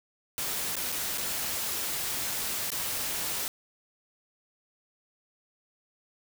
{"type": "noise with dropouts", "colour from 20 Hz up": "white", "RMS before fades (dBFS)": -32, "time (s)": [0.38, 3.48], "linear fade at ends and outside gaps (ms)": 0, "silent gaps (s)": [[0.755, 0.766], [0.919, 0.924], [1.175, 1.181], [2.703, 2.718]], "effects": []}